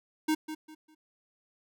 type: tone with echo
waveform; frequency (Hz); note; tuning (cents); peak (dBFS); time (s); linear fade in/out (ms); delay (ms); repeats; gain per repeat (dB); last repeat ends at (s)
square; 311.1; D#4; 0; -25; 0.28-0.35; 10; 200; 3; -11; 0.95
effects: none